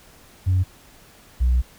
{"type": "tone pair in turn", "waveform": "sine", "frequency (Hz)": [92.5, 61.74], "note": ["F#2", "B1"], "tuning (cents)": [0, 0], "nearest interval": "perfect fifth", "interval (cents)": 700, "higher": "first", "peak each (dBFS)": [-14, -13], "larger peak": "second", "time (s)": [[0.46, 0.64], [1.4, 1.62]], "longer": "second", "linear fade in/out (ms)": 20, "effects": ["tanh soft clip ceiling -13 dBFS", "pink hiss -50 dBFS RMS until 1.78 s"]}